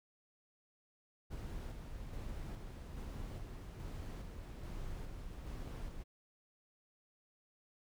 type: noise with tremolo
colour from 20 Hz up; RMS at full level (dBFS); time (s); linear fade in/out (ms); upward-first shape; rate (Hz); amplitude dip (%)
brown; -44; 1.3-6.04; 20; square; 1.2; 30
effects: none